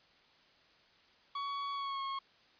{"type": "tone with pitch glide", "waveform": "45% pulse", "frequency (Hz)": [1123, 1089.1], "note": ["C#6", "C#6"], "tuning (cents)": [22, -31], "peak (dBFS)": -36, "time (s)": [1.35, 2.19], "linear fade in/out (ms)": 5, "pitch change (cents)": -53, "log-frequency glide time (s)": [1.74, 2.02], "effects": ["white hiss -65 dBFS RMS until 2.59 s", "resampled to 11025 Hz"]}